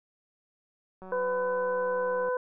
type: click train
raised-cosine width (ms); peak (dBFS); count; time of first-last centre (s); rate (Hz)
1; -32; 238; 1.02-2.287; 187
type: harmonic tone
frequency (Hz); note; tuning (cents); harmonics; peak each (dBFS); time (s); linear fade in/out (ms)
502; B4; +28; 1 / 2 / 3; -27 / -33 / -37; 1.12-2.37; 2
effects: none